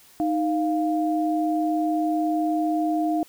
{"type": "tone pair together", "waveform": "sine", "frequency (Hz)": [311.1, 698.4], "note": ["D#4", "F5"], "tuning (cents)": [0, 0], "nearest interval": "octave + major second", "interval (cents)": 1400, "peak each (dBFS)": [-22, -25], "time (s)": [0.2, 3.23], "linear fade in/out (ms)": 0, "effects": ["white hiss -53 dBFS RMS until 3.28 s"]}